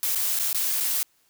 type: noise with dropouts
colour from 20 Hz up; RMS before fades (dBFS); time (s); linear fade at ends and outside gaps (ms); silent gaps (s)
blue; -25; 0.03-1.03; 0; 0.149-0.157 / 0.39-0.397 / 0.529-0.546 / 0.802-0.807
effects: white hiss -65 dBFS RMS until 1.29 s